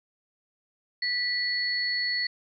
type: tone pair together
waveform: sine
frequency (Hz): 1960 / 4400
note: B6 / C#8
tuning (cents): -14 / -14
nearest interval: octave + major second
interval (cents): 1400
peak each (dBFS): -28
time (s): 1.02-2.27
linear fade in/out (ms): 5
effects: none